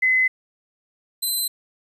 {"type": "tone pair in turn", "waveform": ["sine", "10% pulse"], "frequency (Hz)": [2034, 4055], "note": ["C7", "B7"], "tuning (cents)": [-50, 45], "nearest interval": "octave", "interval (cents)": 1195, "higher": "second", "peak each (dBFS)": [-15, -14], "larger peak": "second", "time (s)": [[0.02, 0.28], [1.22, 1.48]], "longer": "neither", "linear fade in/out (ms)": 10, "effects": ["resampled to 32000 Hz", "9-bit"]}